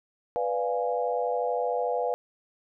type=chord; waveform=sine; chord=B diminished seventh; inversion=none; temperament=equal; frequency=493.9 / 587.3 / 698.5 / 830.6 Hz; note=B4 / D5 / F5 / Ab5; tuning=0 / 0 / 0 / 0 cents; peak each=-28 / -33 / -30 / -33 dBFS; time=0.36-2.14 s; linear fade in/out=0 ms; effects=none